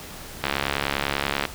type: click train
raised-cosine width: 0.3 ms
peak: -6 dBFS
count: 72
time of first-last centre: 0.44-1.453 s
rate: 70.1 Hz
effects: pink hiss -39 dBFS RMS until 1.54 s